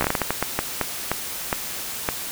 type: slowing click train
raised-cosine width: 0.5 ms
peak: -5 dBFS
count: 14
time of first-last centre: 0.01-2.089 s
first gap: 14 ms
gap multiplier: 1.36
effects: white hiss -31 dBFS RMS until 2.31 s